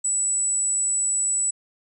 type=tone; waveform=sine; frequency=7902 Hz; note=B8; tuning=in tune; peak=-20 dBFS; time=0.04-1.51 s; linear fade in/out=10 ms; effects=none